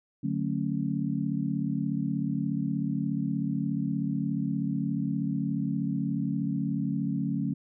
sine chord, D major seventh, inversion none, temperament just, 146.83 / 183.54 / 220.2 / 275.3 Hz, D3 / F#3 / A3 / C#4, 0 / -14 / +2 / -12 cents, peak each -32 dBFS, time 0.23-7.54 s, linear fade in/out 10 ms, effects none

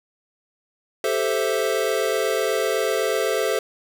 square chord, A minor seventh, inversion third, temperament equal, 392 / 440 / 523.3 / 659.3 Hz, G4 / A4 / C5 / E5, 0 / 0 / 0 / 0 cents, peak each -28 / -25 / -26 / -28 dBFS, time 1.04-3.59 s, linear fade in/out 2 ms, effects none

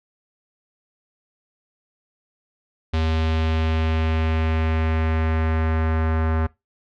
square tone with low-pass filter sweep, 80 Hz, D#2, 49 cents sharp, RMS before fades -21 dBFS, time 2.93-6.47 s, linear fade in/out 10 ms, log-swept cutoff 3700 to 1500 Hz, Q 1.7, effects noise-tail reverb RT60 0.2 s tail -21 dB re dry

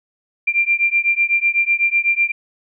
sine beating tone pair, 2372 / 2380 Hz, D7 / D7, +17 / +22 cents, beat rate 8 Hz, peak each -17 dBFS, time 0.47-2.32 s, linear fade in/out 10 ms, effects none

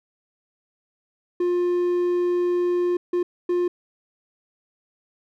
triangle tone bursts at uneven times, 353.7 Hz, F4, 22 cents sharp, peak -17 dBFS, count 3, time 1.4-2.97 / 3.13-3.23 / 3.49-3.68 s, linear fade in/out 5 ms, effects none

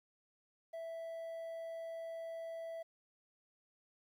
triangle tone, 659.3 Hz, E5, in tune, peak -40 dBFS, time 0.73-2.83 s, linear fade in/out 10 ms, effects 12-bit

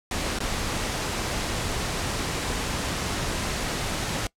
pink noise with dropouts, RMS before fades -28 dBFS, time 0.11-4.27 s, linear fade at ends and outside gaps 2 ms, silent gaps 0.388-0.403 s, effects noise-tail reverb RT60 0.1 s tail -22 dB re dry + low-pass 9000 Hz 12 dB/octave

